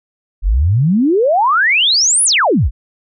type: exponential two-way sweep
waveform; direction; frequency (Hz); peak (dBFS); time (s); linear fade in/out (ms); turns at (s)
sine; up then down; 40.78 to 10780 to 40.78; -9; 0.42-2.71; 50; 2.24
effects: none